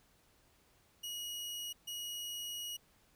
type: tone bursts at uneven times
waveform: sawtooth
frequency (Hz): 2900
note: F#7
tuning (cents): -35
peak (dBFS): -37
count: 2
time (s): 1.03-1.73 / 1.87-2.77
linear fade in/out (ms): 10
effects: pink hiss -69 dBFS RMS until 3.15 s